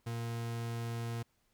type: tone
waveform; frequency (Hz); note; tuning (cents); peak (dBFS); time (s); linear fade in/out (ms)
40% pulse; 116.54; A#2; 0; -35; 0.06-1.23; 10
effects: pink hiss -75 dBFS RMS until 1.53 s